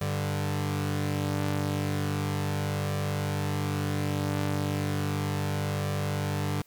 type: tone pair together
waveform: sawtooth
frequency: 98 / 146.83 Hz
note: G2 / D3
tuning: 0 / 0 cents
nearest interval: perfect fifth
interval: 700 cents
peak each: -26 dBFS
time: 0.01-6.62 s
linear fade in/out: 5 ms
effects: white hiss -62 dBFS RMS until 6.66 s